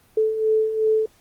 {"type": "beating tone pair", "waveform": "sine", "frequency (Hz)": [434.9, 437.6], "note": ["A4", "A4"], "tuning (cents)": [-20, -9], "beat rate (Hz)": 2.7, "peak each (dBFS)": [-25, -18], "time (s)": [0.17, 1.06], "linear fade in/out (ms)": 5, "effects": ["pink hiss -57 dBFS RMS until 1.2 s", "Opus 32 kbps"]}